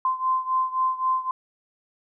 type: beating tone pair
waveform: sine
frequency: 1036 / 1039.8 Hz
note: C6 / C6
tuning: -17 / -11 cents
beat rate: 3.8 Hz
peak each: -23 / -26 dBFS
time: 0.05-1.31 s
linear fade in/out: 2 ms
effects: none